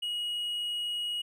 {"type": "tone", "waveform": "triangle", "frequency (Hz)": 2898, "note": "F#7", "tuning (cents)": -37, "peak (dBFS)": -29, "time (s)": [0.02, 1.22], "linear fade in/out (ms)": 10, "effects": []}